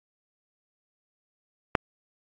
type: click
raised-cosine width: 0.5 ms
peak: -4 dBFS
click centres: 1.752 s
effects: AAC 64 kbps